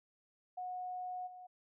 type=tone with level steps; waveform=sine; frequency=730 Hz; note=F#5; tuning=24 cents flat; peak=-39 / -49 dBFS; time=0.57-1.47 s; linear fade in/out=10 ms; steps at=1.26 s; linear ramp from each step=20 ms; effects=none